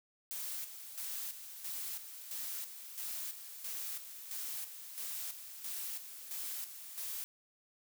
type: noise with tremolo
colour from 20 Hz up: blue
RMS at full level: -41 dBFS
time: 0.31-7.24 s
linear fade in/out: 0 ms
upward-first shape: square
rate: 1.5 Hz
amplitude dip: 60%
effects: none